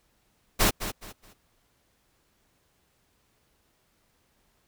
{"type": "noise with echo", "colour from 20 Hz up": "pink", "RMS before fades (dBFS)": -21, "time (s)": [0.59, 0.71], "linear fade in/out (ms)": 20, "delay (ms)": 210, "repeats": 3, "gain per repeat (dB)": -11, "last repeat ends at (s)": 1.34, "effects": ["pink hiss -69 dBFS RMS until 4.67 s"]}